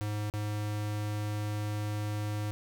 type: tone with dropouts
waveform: square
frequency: 105 Hz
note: G#2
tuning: 19 cents sharp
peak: -32 dBFS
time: 0.01-2.51 s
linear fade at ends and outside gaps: 0 ms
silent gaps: 0.3-0.338 s
effects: none